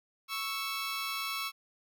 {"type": "tone pair together", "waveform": "15% pulse", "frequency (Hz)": [1108.7, 1318.5], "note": ["C#6", "E6"], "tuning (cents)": [0, 0], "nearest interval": "minor third", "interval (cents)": 300, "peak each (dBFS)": [-30, -30], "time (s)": [0.28, 1.52], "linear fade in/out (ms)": 50, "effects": []}